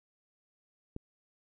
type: click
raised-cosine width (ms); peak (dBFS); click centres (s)
3; -26; 0.964
effects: none